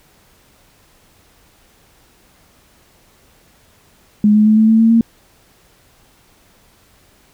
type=tone with pitch steps; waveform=sine; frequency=209.5 / 212.7 / 215.9 / 219.2 / 222.5 / 225.8 / 229.3 Hz; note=G#3 / G#3 / A3 / A3 / A3 / A3 / A#3; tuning=+15 / +42 / -33 / -6 / +20 / +45 / -28 cents; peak=-7 dBFS; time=4.24-5.01 s; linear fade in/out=2 ms; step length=110 ms; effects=pink hiss -52 dBFS RMS until 7.33 s